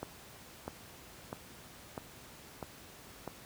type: click train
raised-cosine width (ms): 1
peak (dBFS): -24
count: 6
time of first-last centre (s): 0.03-3.277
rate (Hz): 1.54
effects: pink hiss -53 dBFS RMS until 3.45 s + high-pass 60 Hz 12 dB/octave